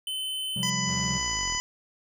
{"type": "tone", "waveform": "square", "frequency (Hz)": 3048, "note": "G7", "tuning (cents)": -49, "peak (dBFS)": -30, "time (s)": [0.07, 0.7], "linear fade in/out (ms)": 2}
{"type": "chord", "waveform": "triangle", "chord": "C suspended fourth", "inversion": "none", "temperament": "just", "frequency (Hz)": [130.81, 174.42, 196.22], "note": ["C3", "F3", "G3"], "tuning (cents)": [0, -2, 2], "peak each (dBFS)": -32, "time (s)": [0.56, 1.18], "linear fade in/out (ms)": 5}
{"type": "harmonic tone", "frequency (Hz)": 998, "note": "B5", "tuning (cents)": 18, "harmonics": [1, 2, 3, 5, 6, 7], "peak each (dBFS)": [-34, -34, -34, -34, -34, -34], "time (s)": [0.63, 1.6], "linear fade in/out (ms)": 0}
{"type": "linear sweep", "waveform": "sawtooth", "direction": "down", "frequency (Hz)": [88.9, 34.74], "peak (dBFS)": -33, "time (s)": [0.85, 1.6], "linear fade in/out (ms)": 50}
{"effects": []}